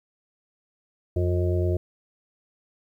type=harmonic tone; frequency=89.1 Hz; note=F2; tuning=35 cents sharp; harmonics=1 / 2 / 4 / 5 / 6 / 7; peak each=-22 / -35 / -27 / -37 / -38 / -33 dBFS; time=1.16-1.77 s; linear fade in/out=5 ms; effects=10-bit